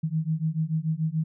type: beating tone pair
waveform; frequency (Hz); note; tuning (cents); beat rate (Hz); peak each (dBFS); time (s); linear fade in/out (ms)
sine; 155.4 / 162.3; D#3 / E3; -2 / -27; 6.9; -27; 0.03-1.24; 10
effects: none